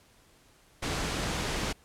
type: low-pass noise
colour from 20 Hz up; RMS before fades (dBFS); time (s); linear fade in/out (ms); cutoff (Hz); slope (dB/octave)
pink; -32; 0.82-1.73; 10; 7600; 12
effects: pink hiss -61 dBFS RMS until 1.84 s + low-pass 12000 Hz 12 dB/octave